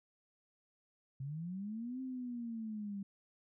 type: linear two-way sweep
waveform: sine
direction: up then down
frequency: 130 to 262.9 to 195.5 Hz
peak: -39 dBFS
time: 1.2-3.03 s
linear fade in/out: 5 ms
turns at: 2.01 s
effects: none